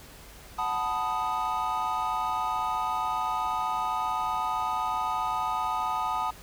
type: chord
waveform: triangle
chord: B dominant seventh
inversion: second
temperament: equal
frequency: 740 / 880 / 987.8 / 1244.5 Hz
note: F#5 / A5 / B5 / D#6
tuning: 0 / 0 / 0 / 0 cents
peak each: -32 / -29 / -32 / -29 dBFS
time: 0.58-6.31 s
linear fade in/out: 10 ms
effects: added 50 Hz sine -52 dBFS peak until 6.42 s + pink hiss -49 dBFS RMS until 6.42 s